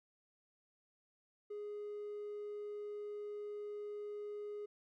triangle tone, 415.3 Hz, G#4, in tune, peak -39 dBFS, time 1.5-4.66 s, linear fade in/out 10 ms, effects tanh soft clip ceiling -37 dBFS

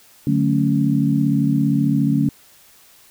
sine chord, D major seventh, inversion none, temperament equal, 146.83 / 185 / 220 / 277.2 Hz, D3 / F#3 / A3 / C#4, 0 / 0 / 0 / 0 cents, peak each -19 / -24 / -20 / -19 dBFS, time 0.27-2.29 s, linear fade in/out 2 ms, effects white hiss -50 dBFS RMS until 3.1 s

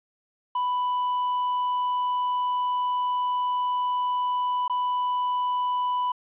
triangle tone with dropouts, 992 Hz, B5, 7 cents sharp, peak -21 dBFS, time 0.55-6.12 s, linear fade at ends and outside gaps 5 ms, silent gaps 4.68-4.697 s, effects resampled to 8000 Hz + 10-bit

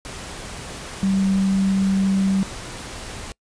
sine tone in noise, 193.3 Hz, G3, 24 cents flat, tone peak -16 dBFS, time 1.03-2.43 s, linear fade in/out 0 ms, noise pink, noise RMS -34 dBFS, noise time 0.05-3.32 s, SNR +15 dB, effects noise-tail reverb RT60 0.1 s tail -25 dB re dry + resampled to 22050 Hz

